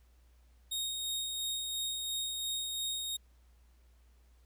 sawtooth tone with tremolo, 3729 Hz, A#7, in tune, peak -30 dBFS, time 0.71-3.17 s, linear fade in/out 10 ms, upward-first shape sine, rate 2.9 Hz, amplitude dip 30%, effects added 60 Hz sine -60 dBFS peak until 4.45 s + pink hiss -73 dBFS RMS until 4.45 s

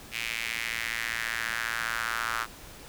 square tone with high-pass filter sweep, 57.4 Hz, A#1, 26 cents flat, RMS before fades -32 dBFS, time 0.11-2.47 s, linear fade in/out 50 ms, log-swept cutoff 2400 to 1300 Hz, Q 3.5, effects pink hiss -47 dBFS RMS until 2.88 s

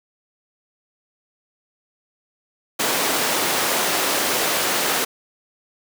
pink high-pass noise, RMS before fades -21 dBFS, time 2.79-5.05 s, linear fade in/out 10 ms, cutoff 370 Hz, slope 12 dB/octave, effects none

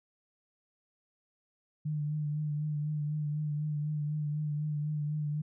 sine tone with vibrato, 150 Hz, D3, 37 cents sharp, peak -30 dBFS, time 1.85-5.42 s, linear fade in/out 10 ms, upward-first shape triangle, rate 4 Hz, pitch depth 37 cents each way, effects none

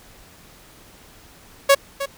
sawtooth tone with echo, 555 Hz, C#5, 2 cents sharp, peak -6 dBFS, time 1.69-1.75 s, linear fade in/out 10 ms, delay 310 ms, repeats 1, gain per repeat -13 dB, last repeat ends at 2.06 s, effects pink hiss -48 dBFS RMS until 2.17 s

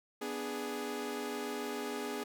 sawtooth chord, G# diminished, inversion first, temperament equal, 246.9 / 293.7 / 415.3 Hz, B3 / D4 / G#4, 0 / 0 / 0 cents, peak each -38 / -39 / -35 dBFS, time 0.21-2.24 s, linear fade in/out 10 ms, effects none

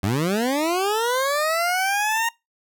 20% pulse linear sweep, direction up, 88.6 to 935 Hz, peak -15 dBFS, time 0.03-2.29 s, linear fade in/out 5 ms, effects noise-tail reverb RT60 0.2 s tail -22 dB re dry

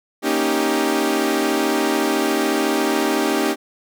sawtooth chord, Eb dominant seventh, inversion second, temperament equal, 233.1 / 277.2 / 311.1 / 392 Hz, Bb3 / Db4 / Eb4 / G4, 0 / 0 / 0 / 0 cents, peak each -22 / -19 / -18 / -18 dBFS, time 0.22-3.56 s, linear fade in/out 50 ms, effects none

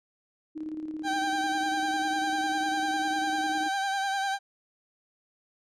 sine tone with tremolo, 311.1 Hz, D#4, in tune, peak -31 dBFS, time 0.55-3.69 s, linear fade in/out 20 ms, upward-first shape square, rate 18 Hz, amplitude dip 45%
30% pulse tone with vibrato, 784 Hz, G5, in tune, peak -24 dBFS, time 1.03-4.39 s, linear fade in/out 50 ms, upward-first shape sine, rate 10 Hz, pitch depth 36 cents each way
effects low-pass 7000 Hz 12 dB/octave

